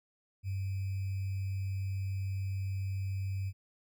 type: tone with sample-and-hold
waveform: sine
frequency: 96.5 Hz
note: G2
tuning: 27 cents flat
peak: -32 dBFS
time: 0.43-3.53 s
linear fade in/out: 50 ms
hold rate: 2450 Hz
effects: none